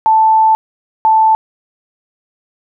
sine tone pair in turn, 880 / 880 Hz, A5 / A5, 0 / 0 cents, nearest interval unison, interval 0 cents, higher neither, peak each -6 dBFS, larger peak neither, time 0.06-0.55 / 1.05-1.35 s, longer first, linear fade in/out 0 ms, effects none

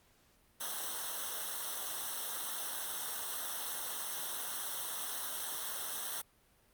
white noise with comb filter, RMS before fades -39 dBFS, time 0.6-6.22 s, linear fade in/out 10 ms, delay 0.42 ms, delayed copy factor -1, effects pink hiss -68 dBFS RMS until 6.73 s + Opus 48 kbps

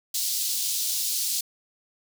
pink high-pass noise, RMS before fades -27 dBFS, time 0.14-1.41 s, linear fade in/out 5 ms, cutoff 4100 Hz, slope 24 dB/octave, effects none

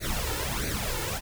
pink noise with flanger, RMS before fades -30 dBFS, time 0-1.21 s, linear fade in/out 50 ms, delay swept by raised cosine 0.47 to 2.27 ms, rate 1.5 Hz, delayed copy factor +0.75, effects none

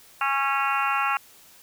harmonic tone with a mistuned harmonic, 275.3 Hz, C#4, 12 cents flat, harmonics 3 / 4 / 5 / 6 / 7 / 8 / 9 / 10, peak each -28 / -27 / -26 / -34 / -36 / -37 / -33 / -31 dBFS, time 0.21-1.17 s, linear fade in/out 2 ms, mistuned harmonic 5, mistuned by -17 cents, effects white hiss -52 dBFS RMS until 1.62 s

